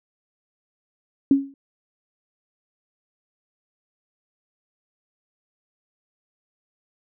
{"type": "tone with exponential decay", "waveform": "sine", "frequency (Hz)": 275.5, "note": "C#4", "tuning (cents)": -11, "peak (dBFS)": -9, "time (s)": [1.31, 1.54], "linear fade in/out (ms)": 2, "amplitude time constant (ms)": 50, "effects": []}